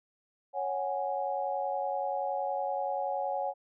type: chord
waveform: sine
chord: C# suspended fourth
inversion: none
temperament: equal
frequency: 554.4 / 740 / 830.6 Hz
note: C#5 / F#5 / G#5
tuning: 0 / 0 / 0 cents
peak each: -34 dBFS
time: 0.53-3.54 s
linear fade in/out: 50 ms
effects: none